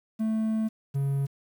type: tone pair in turn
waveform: triangle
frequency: 220 / 138.57 Hz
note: A3 / C#3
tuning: 0 / 0 cents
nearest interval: minor sixth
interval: 800 cents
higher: first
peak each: -22 dBFS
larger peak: neither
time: 0.19-0.69 / 0.94-1.27 s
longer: first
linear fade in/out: 20 ms
effects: 9-bit